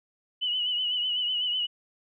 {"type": "tone with vibrato", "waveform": "sine", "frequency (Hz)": 2960, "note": "F#7", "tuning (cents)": 0, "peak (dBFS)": -25, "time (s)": [0.41, 1.67], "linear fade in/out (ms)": 20, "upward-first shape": "triangle", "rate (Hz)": 8, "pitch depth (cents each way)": 61, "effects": []}